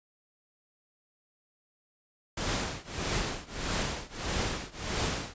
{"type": "noise with tremolo", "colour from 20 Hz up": "pink", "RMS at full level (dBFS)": -29, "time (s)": [2.37, 5.34], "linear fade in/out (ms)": 5, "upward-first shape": "triangle", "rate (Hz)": 1.6, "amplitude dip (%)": 95, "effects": ["resampled to 16000 Hz"]}